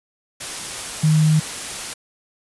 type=tone in noise; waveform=sine; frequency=155.56 Hz; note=D#3; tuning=in tune; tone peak=-12 dBFS; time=1.03-1.4 s; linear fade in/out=10 ms; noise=white; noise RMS=-29 dBFS; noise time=0.4-1.94 s; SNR=+14 dB; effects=resampled to 24000 Hz